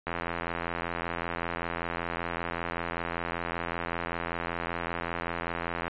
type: click train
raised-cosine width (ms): 0.5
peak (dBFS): -16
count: 496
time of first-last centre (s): 0.07-5.88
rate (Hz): 85.2
effects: resampled to 8000 Hz